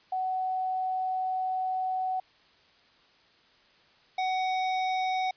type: tone pair in turn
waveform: sine / square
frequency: 748 / 748 Hz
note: F#5 / F#5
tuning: +19 / +19 cents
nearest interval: unison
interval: 0 cents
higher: neither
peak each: -27 dBFS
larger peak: neither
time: 0.12-2.2 / 4.18-5.31 s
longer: first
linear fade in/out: 5 ms
effects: white hiss -61 dBFS RMS until 5.36 s + resampled to 11025 Hz